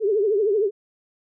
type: tone with vibrato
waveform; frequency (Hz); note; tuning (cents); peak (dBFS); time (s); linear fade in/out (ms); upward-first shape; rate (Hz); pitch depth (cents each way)
sine; 415.3; G#4; 0; -17; 0-0.71; 50; triangle; 13; 160
effects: none